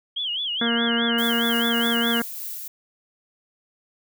sine tone with vibrato, 3139 Hz, G7, 2 cents sharp, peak -24 dBFS, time 0.16-2.2 s, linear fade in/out 10 ms, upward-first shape sine, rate 4.8 Hz, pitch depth 170 cents each way
harmonic tone, 233.4 Hz, A#3, 2 cents sharp, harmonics 1 / 2 / 3 / 4 / 5 / 6 / 7 / 8 / 9, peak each -23 / -29 / -34 / -38 / -36 / -31 / -28 / -40 / -37 dBFS, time 0.61-2.22 s, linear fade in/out 5 ms
violet noise with tremolo, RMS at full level -32 dBFS, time 1.18-2.68 s, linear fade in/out 5 ms, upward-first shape triangle, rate 3.3 Hz, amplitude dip 30%
effects none

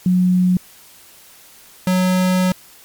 sine / square tone pair in turn, 181.8 / 184.13 Hz, F#3 / F#3, -30 / -8 cents, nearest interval unison, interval 22 cents, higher second, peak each -11 / -14 dBFS, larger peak first, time 0.06-0.57 / 1.87-2.52 s, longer second, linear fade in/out 2 ms, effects white hiss -45 dBFS RMS until 2.84 s + MP3 96 kbps

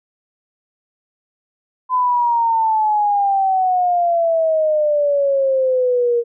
sine exponential sweep, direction down, 1019 to 468.3 Hz, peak -13 dBFS, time 1.89-6.24 s, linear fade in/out 50 ms, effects none

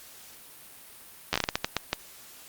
slowing click train, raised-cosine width 0.2 ms, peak -7 dBFS, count 11, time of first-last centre 1.33-1.93 s, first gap 11 ms, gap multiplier 1.35, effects white hiss -49 dBFS RMS until 2.48 s + Opus 48 kbps

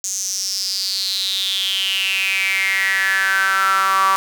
sawtooth tone with high-pass filter sweep, 192.6 Hz, G3, 30 cents flat, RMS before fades -19 dBFS, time 0.04-4.16 s, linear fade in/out 0 ms, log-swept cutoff 6600 to 1100 Hz, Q 8, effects none

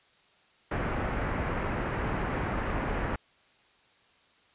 pink low-pass noise, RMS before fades -31 dBFS, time 0.71-3.16 s, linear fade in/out 5 ms, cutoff 2100 Hz, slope 24 dB/octave, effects white hiss -63 dBFS RMS until 4.54 s + resampled to 8000 Hz

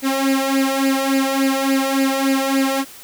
sawtooth tone with flanger, 270 Hz, C#4, 45 cents flat, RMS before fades -18 dBFS, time 0.02-2.85 s, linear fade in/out 50 ms, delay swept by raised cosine 0.41 to 1.61 ms, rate 3.5 Hz, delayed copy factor +0.8, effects white hiss -40 dBFS RMS until 3.03 s

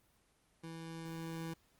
25% pulse tone with level ramp, 164 Hz, E3, 9 cents flat, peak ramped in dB -41 to -36 dBFS, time 0.63-1.54 s, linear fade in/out 10 ms, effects pink hiss -72 dBFS RMS until 1.79 s + Opus 24 kbps

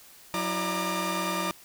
sawtooth tone cluster, 183.6 / 327.3 / 594 / 935 / 1198 Hz, F#3 / E4 / D5 / A#5 / D6, -13 / -12 / +20 / +5 / +34 cents, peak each -30 / -31 / -32 / -31 / -28 dBFS, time 0.34-1.51 s, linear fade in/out 0 ms, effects white hiss -52 dBFS RMS until 1.64 s

